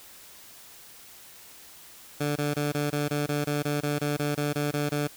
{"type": "tone bursts", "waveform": "15% pulse", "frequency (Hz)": 146.5, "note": "D3", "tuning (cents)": -4, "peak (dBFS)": -19, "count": 16, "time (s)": [2.2, 5.075], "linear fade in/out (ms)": 10, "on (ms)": 160, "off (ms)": 21, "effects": ["white hiss -49 dBFS RMS until 5.16 s"]}